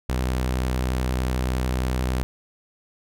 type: tone with vibrato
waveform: sawtooth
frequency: 63.3 Hz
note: B1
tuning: 43 cents sharp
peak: -18 dBFS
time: 0.09-2.23 s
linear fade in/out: 0 ms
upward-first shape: triangle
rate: 11 Hz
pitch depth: 22 cents each way
effects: none